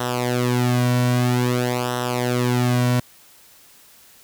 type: tone with flanger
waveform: sawtooth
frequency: 123.47 Hz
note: B2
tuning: in tune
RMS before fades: -20 dBFS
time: 0-3 s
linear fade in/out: 5 ms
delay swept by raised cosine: 0.43 to 2.43 ms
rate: 0.51 Hz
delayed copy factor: -0.8
effects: white hiss -50 dBFS RMS until 4.23 s